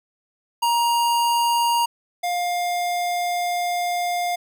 square tone pair in turn, 942 / 705.7 Hz, A#5 / F5, +18 / +18 cents, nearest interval perfect fourth, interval 500 cents, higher first, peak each -18 / -22 dBFS, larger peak first, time 0.62-1.86 / 2.23-4.36 s, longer second, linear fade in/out 10 ms, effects none

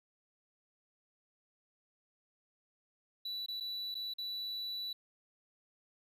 triangle tone with dropouts, 3951 Hz, B7, in tune, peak -36 dBFS, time 3.25-4.93 s, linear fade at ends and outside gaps 5 ms, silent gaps 3.462-3.483 / 3.601-3.606 / 3.944-3.951 / 4.138-4.183 s, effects none

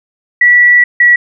sine tone pair in turn, 1949 / 1934.4 Hz, B6 / B6, -23 / -36 cents, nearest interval unison, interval 13 cents, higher first, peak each -3 dBFS, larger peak neither, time 0.41-0.84 / 1-1.16 s, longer first, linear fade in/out 5 ms, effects none

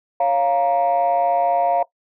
sine chord, Bb minor, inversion first, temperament equal with one note detuned, 554.4 / 698.5 / 937.7 Hz, Db5 / F5 / Bb5, 0 / 0 / +10 cents, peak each -21 / -16 / -21 dBFS, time 0.2-1.83 s, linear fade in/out 5 ms, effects noise-tail reverb RT60 0.1 s tail -18 dB re dry + tanh soft clip ceiling -10 dBFS

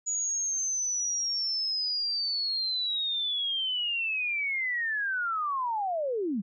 sine linear sweep, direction down, 6860 to 178.9 Hz, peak -27 dBFS, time 0.06-6.42 s, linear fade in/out 20 ms, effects none

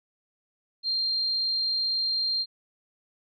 sine tone, 4186 Hz, C8, in tune, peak -24 dBFS, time 0.83-2.46 s, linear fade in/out 50 ms, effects none

